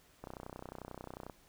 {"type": "click train", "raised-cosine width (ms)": 1, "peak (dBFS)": -30, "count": 34, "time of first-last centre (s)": [0.24, 1.298], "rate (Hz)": 31.2, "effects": ["pink hiss -65 dBFS RMS until 1.48 s"]}